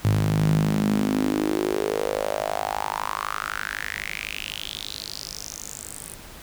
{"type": "tone with high-pass filter sweep", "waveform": "sawtooth", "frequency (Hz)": 51.91, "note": "G#1", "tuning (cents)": 0, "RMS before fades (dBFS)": -26, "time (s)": [0.04, 6.15], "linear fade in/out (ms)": 5, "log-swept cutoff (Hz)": [110, 9600], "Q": 5.3, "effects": ["pink hiss -43 dBFS RMS until 6.42 s"]}